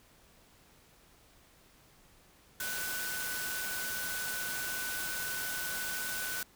sine tone in noise, 1497 Hz, F#6, 20 cents sharp, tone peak -38 dBFS, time 2.6-6.43 s, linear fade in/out 2 ms, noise white, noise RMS -38 dBFS, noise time 2.6-6.43 s, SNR -3 dB, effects pink hiss -62 dBFS RMS until 6.55 s

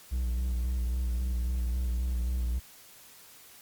triangle tone with vibrato, 61.2 Hz, B1, 15 cents flat, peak -25 dBFS, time 0.11-2.6 s, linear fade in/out 20 ms, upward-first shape square, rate 3.7 Hz, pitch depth 38 cents each way, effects white hiss -53 dBFS RMS until 3.61 s + Opus 48 kbps

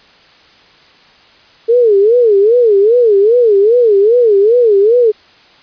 sine tone with vibrato, 440 Hz, A4, in tune, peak -5 dBFS, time 1.68-5.12 s, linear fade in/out 20 ms, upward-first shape sine, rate 2.5 Hz, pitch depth 200 cents each way, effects white hiss -44 dBFS RMS until 5.62 s + resampled to 11025 Hz

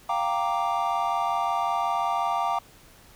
triangle chord, G minor seventh, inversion third, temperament equal, 698.5 / 784 / 932.3 / 1174.7 Hz, F5 / G5 / Bb5 / D6, 0 / 0 / 0 / 0 cents, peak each -27 dBFS, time 0.09-2.59 s, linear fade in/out 5 ms, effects pink hiss -53 dBFS RMS until 3.15 s

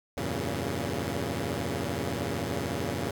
10% pulse chord, E diminished seventh, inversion none, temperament equal with one note detuned, 82.41 / 95.65 / 116.54 / 138.59 Hz, E2 / G2 / Bb2 / Db3, 0 / -42 / 0 / 0 cents, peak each -27 dBFS, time 0.17-3.11 s, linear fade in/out 5 ms, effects none

